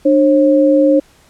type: tone pair together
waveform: sine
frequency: 298.5 / 540 Hz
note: D4 / C#5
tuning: +28 / -45 cents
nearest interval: minor seventh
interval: 1027 cents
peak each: -10 dBFS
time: 0.05-1 s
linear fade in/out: 10 ms
effects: pink hiss -49 dBFS RMS until 1.29 s + low-pass 11000 Hz 12 dB/octave